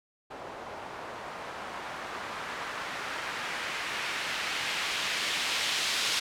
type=noise with low-pass filter sweep; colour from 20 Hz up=blue; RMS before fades=-34 dBFS; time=0.3-6.2 s; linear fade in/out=10 ms; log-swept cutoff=730 to 3800 Hz; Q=1; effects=none